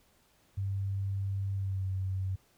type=tone with pitch glide; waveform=sine; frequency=98 to 94.83 Hz; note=G2 to F#2; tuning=0 to +43 cents; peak=-30 dBFS; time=0.57-2.36 s; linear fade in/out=10 ms; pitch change=-57 cents; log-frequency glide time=1.54-1.86 s; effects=pink hiss -67 dBFS RMS until 2.57 s